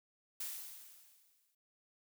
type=noise with exponential decay; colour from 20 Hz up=blue; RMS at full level=-40 dBFS; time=0.4-1.55 s; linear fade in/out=5 ms; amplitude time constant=250 ms; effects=none